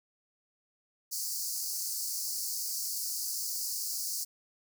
pink high-pass noise, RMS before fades -35 dBFS, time 1.11-4.25 s, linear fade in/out 20 ms, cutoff 4500 Hz, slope 96 dB/octave, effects none

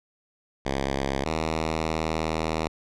5% pulse tone pair in turn, 68.2 / 79.64 Hz, C#2 / D#2, -28 / +41 cents, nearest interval minor third, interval 269 cents, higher second, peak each -14 dBFS, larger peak neither, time 0.65-1.25 / 1.25-2.68 s, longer second, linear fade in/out 10 ms, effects low-pass 6000 Hz 12 dB/octave

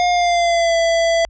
square tone with pitch glide, 711 to 667.2 Hz, F5 to E5, +31 to +21 cents, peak -14 dBFS, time 0-1.25 s, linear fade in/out 0 ms, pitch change -110 cents, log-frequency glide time 0.1-0.76 s, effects added 50 Hz sine -39 dBFS peak until 1.29 s + resampled to 16000 Hz

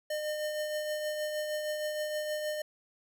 square tone with tremolo, 607 Hz, D#5, 43 cents flat, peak -31 dBFS, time 0.1-2.62 s, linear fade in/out 5 ms, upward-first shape triangle, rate 6.4 Hz, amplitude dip 40%, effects none

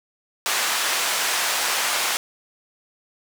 pink band-pass noise, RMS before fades -23 dBFS, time 0.46-2.17 s, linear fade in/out 0 ms, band 940 to 12000 Hz, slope 12 dB/octave, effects none

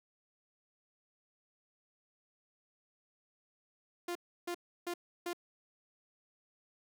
sawtooth tone bursts, 349.2 Hz, F4, in tune, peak -32 dBFS, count 4, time 4.08-5.332 s, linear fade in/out 5 ms, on 73 ms, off 320 ms, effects none

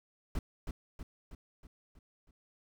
brown noise with echo, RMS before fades -33 dBFS, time 0.35-0.39 s, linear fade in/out 2 ms, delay 320 ms, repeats 6, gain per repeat -5 dB, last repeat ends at 2.31 s, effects none

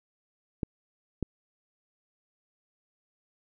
clicks, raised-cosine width 3 ms, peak -16 dBFS, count 2, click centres 0.632 / 1.227 s, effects none

